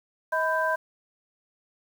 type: tone cluster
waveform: sine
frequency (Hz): 636 / 998 / 1568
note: D#5 / B5 / G6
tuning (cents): +38 / +18 / 0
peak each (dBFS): -27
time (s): 0.32-0.76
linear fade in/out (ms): 10
effects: 8-bit